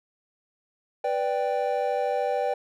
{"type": "chord", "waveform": "triangle", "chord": "G major", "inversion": "first", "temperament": "equal", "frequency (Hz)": [493.9, 587.3, 784], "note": ["B4", "D5", "G5"], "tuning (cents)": [0, 0, 0], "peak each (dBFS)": -26, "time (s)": [1.04, 2.54], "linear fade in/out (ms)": 5, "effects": []}